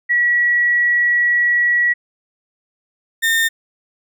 sine / 35% pulse tone pair in turn, 1929 / 1820.7 Hz, B6 / A#6, -41 / -41 cents, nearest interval minor second, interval 100 cents, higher first, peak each -12 dBFS, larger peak neither, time 0.09-1.94 / 3.22-3.49 s, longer first, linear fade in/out 20 ms, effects none

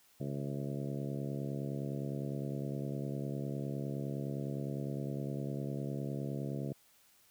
harmonic tone with a mistuned harmonic, 69.8 Hz, C#2, 13 cents sharp, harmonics 2 / 3 / 4 / 5 / 6 / 7 / 8 / 9, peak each -38 / -42 / -44 / -46 / -48 / -49 / -50 / -51 dBFS, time 0.2-6.73 s, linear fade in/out 5 ms, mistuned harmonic 9, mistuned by +72 cents, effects white hiss -66 dBFS RMS until 7.3 s

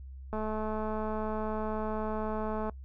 click train, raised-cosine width 1 ms, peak -22 dBFS, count 512, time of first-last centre 0.33-2.696 s, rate 216 Hz, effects noise-tail reverb RT60 0.1 s tail -23 dB re dry + added 66 Hz sine -42 dBFS peak until 2.84 s

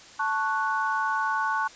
sine chord, F# minor, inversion first, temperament equal, 880 / 1108.7 / 1480 Hz, A5 / C#6 / F#6, 0 / 0 / 0 cents, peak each -28 dBFS, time 0.19-1.68 s, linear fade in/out 10 ms, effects white hiss -48 dBFS RMS until 1.75 s + resampled to 16000 Hz

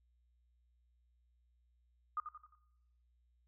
sine tone with echo, 1227 Hz, D#6, 25 cents flat, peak -34 dBFS, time 2.17-2.2 s, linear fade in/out 2 ms, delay 88 ms, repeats 4, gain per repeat -7 dB, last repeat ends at 2.552 s, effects noise-tail reverb RT60 0.9 s tail -17 dB re dry + added 60 Hz sine -70 dBFS peak until 3.47 s

